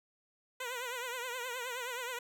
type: tone with vibrato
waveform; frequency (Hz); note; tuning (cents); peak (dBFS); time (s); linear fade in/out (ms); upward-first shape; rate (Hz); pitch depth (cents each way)
10% pulse; 493.9; B4; 0; -29; 0.6-2.19; 5; triangle; 9.5; 110
effects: none

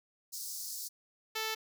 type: high-pass noise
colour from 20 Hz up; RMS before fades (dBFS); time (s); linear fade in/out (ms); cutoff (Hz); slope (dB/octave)
pink; -41; 0.32-0.89; 20; 4600; 48
type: tone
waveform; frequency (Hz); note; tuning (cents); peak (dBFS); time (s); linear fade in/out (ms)
5% pulse; 440; A4; 0; -22; 1.35-1.55; 10
effects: none

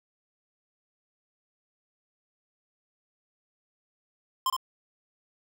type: tone with echo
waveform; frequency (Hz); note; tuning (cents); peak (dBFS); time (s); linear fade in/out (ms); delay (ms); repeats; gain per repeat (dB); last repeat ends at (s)
square; 1046.5; C6; 0; -24; 4.46-4.5; 2; 65; 1; -4; 4.565
effects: none

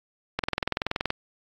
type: click train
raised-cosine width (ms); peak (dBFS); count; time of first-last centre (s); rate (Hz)
0.3; -9; 16; 0.39-1.104; 21
effects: AAC 48 kbps

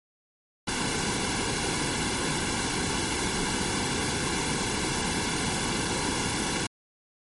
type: noise with comb filter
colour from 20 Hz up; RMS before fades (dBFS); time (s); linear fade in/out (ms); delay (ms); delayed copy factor
pink; -28; 0.67-6.67; 10; 1.6; -0.7
effects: MP3 48 kbps

